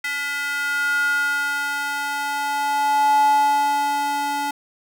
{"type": "tone with high-pass filter sweep", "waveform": "square", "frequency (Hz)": 285.8, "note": "D4", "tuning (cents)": -47, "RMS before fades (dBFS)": -21, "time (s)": [0.04, 4.51], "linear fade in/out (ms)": 5, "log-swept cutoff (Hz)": [1800, 630], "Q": 6.6, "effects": []}